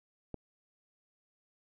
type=click; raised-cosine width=2 ms; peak=-26 dBFS; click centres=0.343 s; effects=none